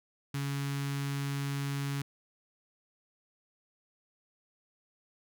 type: tone with notch filter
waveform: sawtooth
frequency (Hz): 140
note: C#3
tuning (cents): +18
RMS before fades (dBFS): -34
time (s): 0.34-2.02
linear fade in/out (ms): 5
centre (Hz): 580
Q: 0.62
effects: none